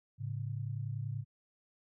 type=tone pair together; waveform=sine; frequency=108.63 / 139.1 Hz; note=A2 / C#3; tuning=-22 / +6 cents; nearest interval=major third; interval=428 cents; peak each=-37 / -39 dBFS; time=0.18-1.25 s; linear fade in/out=50 ms; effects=none